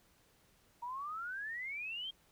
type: exponential sweep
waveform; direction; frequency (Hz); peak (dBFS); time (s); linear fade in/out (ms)
sine; up; 935 to 3241; -39; 0.82-2.11; 10
effects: pink hiss -69 dBFS RMS until 2.31 s